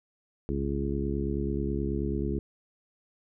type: harmonic tone with a mistuned harmonic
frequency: 69.3 Hz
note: C#2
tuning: in tune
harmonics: 1 / 2 / 3 / 4 / 5 / 6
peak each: -32 / -35 / -34 / -36 / -34 / -36 dBFS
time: 0.49-2.39 s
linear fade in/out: 0 ms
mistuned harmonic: 1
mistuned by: -120 cents
effects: none